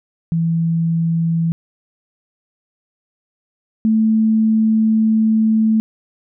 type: tone pair in turn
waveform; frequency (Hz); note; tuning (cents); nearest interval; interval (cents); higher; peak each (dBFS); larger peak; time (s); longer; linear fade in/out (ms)
sine; 165.5 / 219.9; E3 / A3; +7 / -1; perfect fourth; 492; second; -14 / -11; second; 0.32-1.52 / 3.85-5.8; second; 0
effects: none